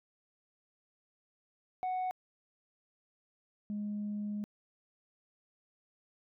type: tone pair in turn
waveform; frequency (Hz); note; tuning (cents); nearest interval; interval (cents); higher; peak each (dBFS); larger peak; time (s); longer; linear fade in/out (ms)
sine; 740 / 207.7; F#5 / G#3; 0 / 0; octave + minor seventh; 2200; first; -29 / -33; first; 1.83-2.11 / 3.7-4.44; second; 0
effects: tanh soft clip ceiling -31 dBFS